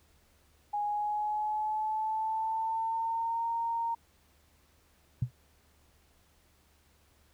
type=tone with pitch glide; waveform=sine; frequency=828 to 924 Hz; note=G#5 to A#5; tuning=-5 to -16 cents; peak=-29 dBFS; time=0.73-3.95 s; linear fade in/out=10 ms; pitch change=+189 cents; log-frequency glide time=0.83-3.47 s
type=tone with exponential decay; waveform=sine; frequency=123.47 Hz; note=B2; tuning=in tune; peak=-22 dBFS; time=5.22-5.31 s; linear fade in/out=5 ms; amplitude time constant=19 ms
effects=added 74 Hz sine -67 dBFS peak until 7.33 s + pink hiss -67 dBFS RMS until 7.33 s